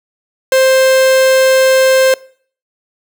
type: tone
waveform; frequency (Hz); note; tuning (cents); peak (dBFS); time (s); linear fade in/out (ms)
45% pulse; 525; C5; +6; -7; 0.52-2.14; 2
effects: noise-tail reverb RT60 0.5 s tail -22 dB re dry